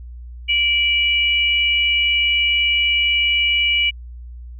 sine tone pair together, 2329 / 2924 Hz, D7 / F#7, -15 / -21 cents, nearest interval major third, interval 394 cents, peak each -17 / -17 dBFS, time 0.48-3.91 s, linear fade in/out 20 ms, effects added 60 Hz sine -32 dBFS peak until 4.59 s

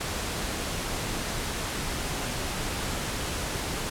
pink noise, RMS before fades -31 dBFS, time 0-3.9 s, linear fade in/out 10 ms, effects low-pass 11000 Hz 12 dB/octave

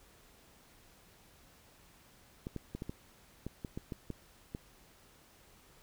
clicks, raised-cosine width 3 ms, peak -26 dBFS, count 11, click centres 2.469 / 2.563 / 2.75 / 2.821 / 2.895 / 3.466 / 3.648 / 3.775 / 3.922 / 4.103 / 4.549 s, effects pink hiss -62 dBFS RMS until 5.82 s

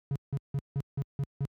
triangle tone bursts, 139.2 Hz, C#3, 8 cents sharp, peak -25 dBFS, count 7, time 0.11-1.452 s, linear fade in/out 0 ms, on 46 ms, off 170 ms, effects high-pass 60 Hz 12 dB/octave

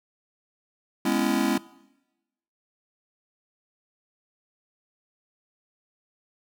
square chord, C# minor seventh, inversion second, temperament just, 207.9 / 249.5 / 277.2 / 332.6 Hz, G#3 / B3 / C#4 / E4, +2 / +18 / 0 / +16 cents, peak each -28 dBFS, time 1.05-1.58 s, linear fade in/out 5 ms, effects noise-tail reverb RT60 1.0 s tail -21 dB re dry

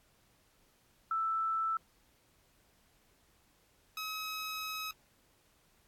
sine / 15% pulse tone pair in turn, 1322 / 1276.4 Hz, E6 / D#6, +5 / +44 cents, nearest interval minor second, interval 61 cents, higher first, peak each -30 / -31 dBFS, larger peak first, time 1.11-1.77 / 3.97-4.91 s, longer second, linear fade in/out 2 ms, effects pink hiss -69 dBFS RMS until 5.87 s + AAC 64 kbps

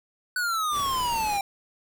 square exponential sweep, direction down, 1500 to 784 Hz, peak -25 dBFS, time 0.36-1.41 s, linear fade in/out 2 ms
pink noise, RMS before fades -38 dBFS, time 0.71-1.41 s, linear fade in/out 50 ms
effects none

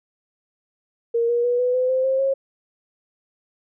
sine tone with pitch steps, 466.2 / 476.3 / 486.6 / 497.1 / 507.8 / 518.8 / 530 / 541.4 Hz, A#4 / A#4 / B4 / B4 / B4 / C5 / C5 / C#5, 0 / +37 / -26 / +11 / +48 / -15 / +22 / -41 cents, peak -17 dBFS, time 1.14-2.34 s, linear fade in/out 10 ms, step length 150 ms, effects none

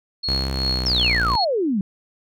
sine tone with tremolo, 4317 Hz, C#8, 47 cents flat, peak -19 dBFS, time 0.23-1.45 s, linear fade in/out 10 ms, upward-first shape triangle, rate 2.7 Hz, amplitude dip 90%
sawtooth tone with pitch glide, 66.6 to 58.31 Hz, C2 to A#1, +31 to +1 cents, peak -19 dBFS, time 0.28-1.36 s, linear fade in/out 5 ms, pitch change -230 cents, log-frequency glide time 0.55-1.22 s
sine exponential sweep, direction down, 5588 to 182.9 Hz, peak -18 dBFS, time 0.86-1.81 s, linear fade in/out 2 ms
effects none

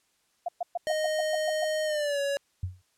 sine tone bursts, 698.5 Hz, F5, in tune, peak -26 dBFS, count 9, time 0.46-1.645 s, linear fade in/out 5 ms, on 25 ms, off 120 ms
square tone with pitch glide, 620 to 562 Hz, D#5 to C#5, -6 to +24 cents, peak -27 dBFS, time 0.87-2.37 s, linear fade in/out 0 ms, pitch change -170 cents, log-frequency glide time 1.85-2.2 s
sine tone with exponential decay, 91.4 Hz, F#2, 21 cents flat, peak -25 dBFS, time 2.63-2.82 s, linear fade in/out 5 ms, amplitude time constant 41 ms
effects white hiss -70 dBFS RMS until 2.97 s + low-pass 10000 Hz 12 dB/octave

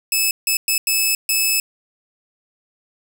10% pulse tone bursts at uneven times, 2603 Hz, E7, 22 cents flat, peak -7 dBFS, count 5, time 0.12-0.31 / 0.47-0.57 / 0.68-0.78 / 0.87-1.15 / 1.29-1.6 s, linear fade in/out 2 ms, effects none

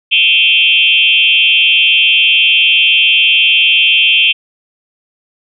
sine tone with frequency modulation, 2900 Hz, F#7, 35 cents flat, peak -6 dBFS, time 0.11-4.33 s, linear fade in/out 20 ms, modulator 173 Hz, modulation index 2.4, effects none

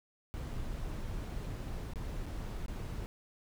brown noise with dropouts, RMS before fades -39 dBFS, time 0.34-3.06 s, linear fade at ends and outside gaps 0 ms, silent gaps 0.535-0.539 / 1.935-1.958 / 2.258-2.265 / 2.662-2.682 s, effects none

